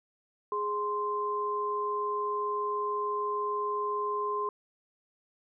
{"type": "tone pair together", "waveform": "sine", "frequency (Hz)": [416.3, 1043], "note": ["G#4", "C6"], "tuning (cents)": [4, -6], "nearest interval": "octave + major third", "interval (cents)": 1590, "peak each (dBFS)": [-33, -30], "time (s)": [0.52, 4.49], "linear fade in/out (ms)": 2, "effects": []}